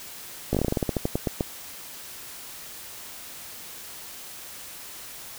slowing click train, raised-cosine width 2 ms, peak -10 dBFS, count 16, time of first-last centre 0.53-1.408 s, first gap 17 ms, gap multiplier 1.16, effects white hiss -41 dBFS RMS until 5.38 s

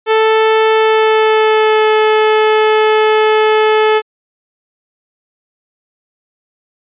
sawtooth tone with pitch glide, 440 to 432.4 Hz, A4 to A4, 0 to -30 cents, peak -4 dBFS, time 0.06-4.02 s, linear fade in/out 50 ms, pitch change -30 cents, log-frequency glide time 0.73-1.88 s, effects resampled to 8000 Hz

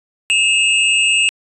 square tone pair together, 2609 / 2819 Hz, E7 / F7, -18 / +16 cents, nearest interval minor second, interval 134 cents, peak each -15 dBFS, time 0.3-1.29 s, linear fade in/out 0 ms, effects resampled to 24000 Hz

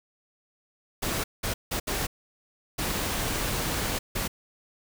pink noise bursts at uneven times, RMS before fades -29 dBFS, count 6, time 1.02-1.24 / 1.43-1.54 / 1.71-1.8 / 1.87-2.07 / 2.78-3.99 / 4.15-4.28 s, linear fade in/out 10 ms, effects none

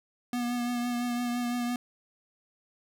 square tone with vibrato, 242.2 Hz, B3, 34 cents flat, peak -29 dBFS, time 0.33-1.76 s, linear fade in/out 2 ms, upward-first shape triangle, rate 5.9 Hz, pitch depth 26 cents each way, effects none

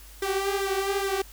sawtooth tone with flanger, 392 Hz, G4, in tune, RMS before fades -27 dBFS, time 0.22-1.22 s, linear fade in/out 5 ms, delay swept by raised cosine 0.53 to 6.13 ms, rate 2.4 Hz, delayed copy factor +0.65, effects added 50 Hz sine -46 dBFS peak until 1.32 s + white hiss -50 dBFS RMS until 1.32 s

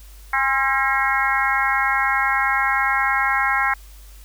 harmonic tone with a mistuned harmonic, 270.3 Hz, C#4, 44 cents flat, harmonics 3 / 4 / 5 / 6 / 7 / 8, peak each -24 / -24 / -24 / -24 / -24 / -24 dBFS, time 0.33-3.74 s, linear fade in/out 5 ms, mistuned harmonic 4, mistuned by -36 cents, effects added 50 Hz sine -40 dBFS peak until 4.24 s + white hiss -50 dBFS RMS until 4.24 s

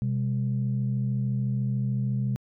sine tone pair together, 127.3 / 201.1 Hz, C3 / G3, -47 / +44 cents, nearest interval minor sixth, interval 791 cents, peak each -24 / -29 dBFS, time 0.02-2.36 s, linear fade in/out 0 ms, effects tanh soft clip ceiling -18 dBFS

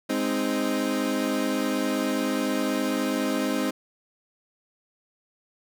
30% pulse chord, Ab major, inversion none, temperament equal with one note detuned, 206.9 / 261.6 / 311.1 Hz, Ab3 / C4 / Eb4, -6 / 0 / 0 cents, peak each -28 / -24 / -26 dBFS, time 0.09-3.71 s, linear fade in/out 10 ms, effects none

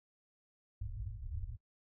white low-pass noise, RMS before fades -42 dBFS, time 0.81-1.57 s, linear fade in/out 10 ms, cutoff 110 Hz, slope 96 dB/octave, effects noise-tail reverb RT60 0.1 s tail -20 dB re dry

